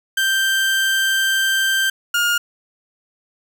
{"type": "tone pair in turn", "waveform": "30% pulse", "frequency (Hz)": [1568, 1418.5], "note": ["G6", "F6"], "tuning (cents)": [0, 27], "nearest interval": "major second", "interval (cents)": 173, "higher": "first", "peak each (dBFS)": [-13, -13], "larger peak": "neither", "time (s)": [[0.17, 1.9], [2.14, 2.38]], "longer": "first", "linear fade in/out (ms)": 5, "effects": []}